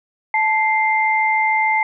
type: tone pair together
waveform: sine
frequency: 873.4 / 2093 Hz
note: A5 / C7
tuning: -13 / 0 cents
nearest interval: octave + minor third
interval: 1513 cents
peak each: -17 dBFS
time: 0.34-1.83 s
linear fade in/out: 2 ms
effects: none